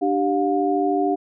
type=tone cluster; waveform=sine; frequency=295.8 / 389.4 / 713 Hz; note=D4 / G4 / F5; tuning=+13 / -12 / +36 cents; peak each=-22 dBFS; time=0.01-1.16 s; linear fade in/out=20 ms; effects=none